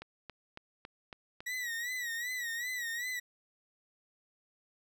click train, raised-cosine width 0.3 ms, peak -28 dBFS, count 6, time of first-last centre 0.02-1.405 s, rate 3.61 Hz
40% pulse tone with vibrato, 1924 Hz, B6, 46 cents flat, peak -34 dBFS, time 1.46-3.2 s, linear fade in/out 10 ms, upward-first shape sine, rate 2.6 Hz, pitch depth 88 cents each way
effects none

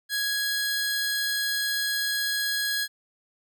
sawtooth tone pair together, 1661.2 / 4171 Hz, G#6 / C8, 0 / -6 cents, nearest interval octave + major third, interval 1594 cents, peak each -23 / -27 dBFS, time 0.09-2.88 s, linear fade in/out 50 ms, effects none

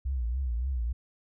sine tone with vibrato, 62.2 Hz, B1, 13 cents sharp, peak -27 dBFS, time 0.05-0.93 s, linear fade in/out 10 ms, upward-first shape triangle, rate 3.5 Hz, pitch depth 180 cents each way, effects none

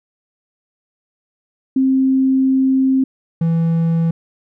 sine / triangle tone pair in turn, 264.5 / 165.38 Hz, C4 / E3, +19 / +6 cents, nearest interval minor sixth, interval 813 cents, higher first, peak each -11 dBFS, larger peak neither, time 1.76-3.04 / 3.41-4.11 s, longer first, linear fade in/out 5 ms, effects none

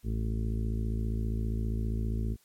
harmonic tone, 55 Hz, A1, in tune, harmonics 1 / 2 / 3 / 4 / 5 / 6 / 7 / 8, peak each -30 / -33 / -47 / -37 / -47 / -47 / -46 / -51 dBFS, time 0.03-2.37 s, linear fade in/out 50 ms, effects white hiss -66 dBFS RMS until 2.44 s + MP3 64 kbps

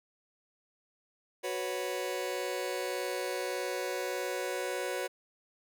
sawtooth chord, F# suspended fourth, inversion none, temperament just, 370 / 493.3 / 555 Hz, F#4 / B4 / C#5, 0 / -2 / +2 cents, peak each -33 dBFS, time 1.43-5.08 s, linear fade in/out 20 ms, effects none

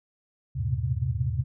sine tone cluster, 77.8 / 99 / 115.5 / 126.2 / 132 Hz, D#2 / G2 / A#2 / B2 / C3, 0 / +18 / -16 / +38 / +16 cents, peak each -31 dBFS, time 0.55-1.44 s, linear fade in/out 20 ms, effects none

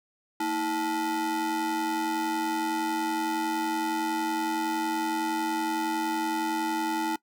square ring-modulated tone, 275.8 Hz, C#4, 9 cents flat, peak -24 dBFS, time 0.4-7.16 s, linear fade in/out 5 ms, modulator 597 Hz, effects noise-tail reverb RT60 0.1 s tail -21 dB re dry

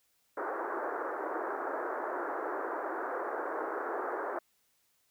pink band-pass noise, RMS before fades -36 dBFS, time 0.37-4.39 s, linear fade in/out 5 ms, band 330 to 1600 Hz, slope 48 dB/octave, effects white hiss -73 dBFS RMS until 5.1 s

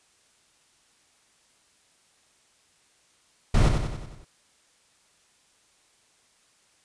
brown noise with echo, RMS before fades -18 dBFS, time 3.54-3.69 s, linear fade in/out 5 ms, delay 93 ms, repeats 6, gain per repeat -5 dB, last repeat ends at 4.248 s, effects white hiss -63 dBFS RMS until 6.84 s + resampled to 22050 Hz

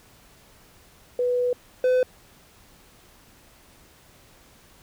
sine / triangle tone pair in turn, 493 / 506.6 Hz, B4 / B4, -3 / +44 cents, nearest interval unison, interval 47 cents, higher second, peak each -20 / -15 dBFS, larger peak second, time 1.19-1.53 / 1.84-2.03 s, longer first, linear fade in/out 2 ms, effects pink hiss -54 dBFS RMS until 4.82 s

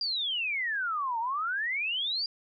sine exponential two-way sweep, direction down then up, 4855 to 886 to 4855 Hz, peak -28 dBFS, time 0.01-2.26 s, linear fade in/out 2 ms, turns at 1.19 s, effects none

